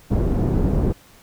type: low-pass noise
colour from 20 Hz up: pink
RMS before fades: -19 dBFS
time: 0.1-0.93 s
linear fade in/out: 20 ms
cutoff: 370 Hz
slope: 12 dB/octave
effects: pink hiss -50 dBFS RMS until 1.22 s